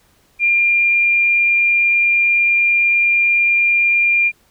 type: tone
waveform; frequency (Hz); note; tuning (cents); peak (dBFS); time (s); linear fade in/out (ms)
sine; 2397; D7; +35; -11; 0.39-4.32; 50
effects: pink hiss -56 dBFS RMS until 4.5 s